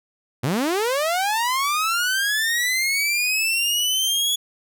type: linear sweep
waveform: sawtooth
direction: up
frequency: 110 to 3396 Hz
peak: -16 dBFS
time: 0.43-4.36 s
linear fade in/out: 10 ms
effects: none